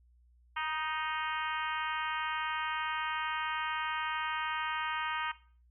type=harmonic tone with a mistuned harmonic; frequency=311.1 Hz; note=D#4; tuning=in tune; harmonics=3 / 4 / 5 / 6 / 7 / 8 / 9 / 10; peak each=-36 / -38 / -40 / -42 / -43 / -44 / -45 / -46 dBFS; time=0.56-5.32 s; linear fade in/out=10 ms; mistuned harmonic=3; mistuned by=+19 cents; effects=noise-tail reverb RT60 0.4 s tail -17 dB re dry + added 60 Hz sine -61 dBFS peak until 5.7 s